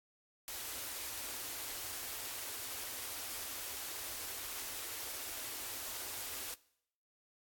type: band-stop noise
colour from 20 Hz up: white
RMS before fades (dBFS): -43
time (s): 0.48-6.54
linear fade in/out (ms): 0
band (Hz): 120 to 240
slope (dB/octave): 96
effects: noise-tail reverb RT60 0.7 s tail -21 dB re dry + AAC 64 kbps